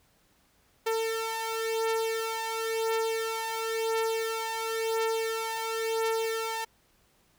sawtooth beating tone pair, 448.3 / 449.26 Hz, A4 / A4, +32 / +36 cents, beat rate 0.96 Hz, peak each -29 / -26 dBFS, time 0.86-6.65 s, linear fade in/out 10 ms, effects pink hiss -66 dBFS RMS until 7.38 s

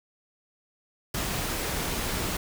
pink noise, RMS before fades -30 dBFS, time 1.14-2.37 s, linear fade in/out 5 ms, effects none

